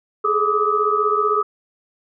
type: tone cluster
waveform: sine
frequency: 415.4 / 431.1 / 1179 / 1265 Hz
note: G#4 / A4 / D6 / D#6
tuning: 0 / -35 / +6 / +28 cents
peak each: -22 / -24 / -21 / -19 dBFS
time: 0.24-1.43 s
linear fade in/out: 10 ms
effects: none